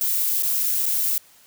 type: noise with dropouts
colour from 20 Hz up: violet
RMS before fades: -22 dBFS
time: 0.01-1.18 s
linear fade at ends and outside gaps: 1 ms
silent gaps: 0.424-0.431 / 0.857-0.862 s
effects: white hiss -53 dBFS RMS until 1.46 s + high-pass 60 Hz 12 dB/octave